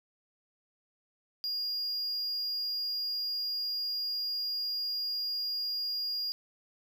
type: tone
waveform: triangle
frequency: 4838 Hz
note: D#8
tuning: 49 cents flat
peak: -30 dBFS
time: 1.44-6.32 s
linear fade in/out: 0 ms
effects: 12-bit